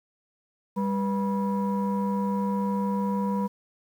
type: tone cluster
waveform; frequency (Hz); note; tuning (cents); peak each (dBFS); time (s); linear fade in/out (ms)
sine; 198.9 / 489.6 / 973; G3 / B4 / B5; +25 / -15 / -26; -24 / -32 / -30; 0.76-3.48; 20
effects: tanh soft clip ceiling -18 dBFS + 9-bit